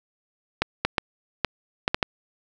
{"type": "clicks", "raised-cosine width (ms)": 0.3, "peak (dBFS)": -4, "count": 7, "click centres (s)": [0.62, 0.85, 0.982, 1.447, 1.879, 1.945, 2.028], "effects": []}